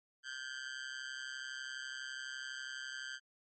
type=tone with amplitude modulation; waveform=sawtooth; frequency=1568 Hz; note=G6; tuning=in tune; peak=-34 dBFS; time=0.23-3.2 s; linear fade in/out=50 ms; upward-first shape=sine; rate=132 Hz; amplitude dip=95%; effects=low-pass 8000 Hz 12 dB/octave + MP3 32 kbps